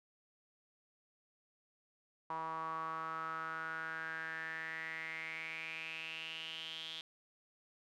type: tone with band-pass filter sweep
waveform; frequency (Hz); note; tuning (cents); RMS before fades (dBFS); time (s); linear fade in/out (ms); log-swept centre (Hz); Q
sawtooth; 161.1; E3; -39; -43; 2.3-7.01; 2; 1000 to 3400; 7.6
effects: none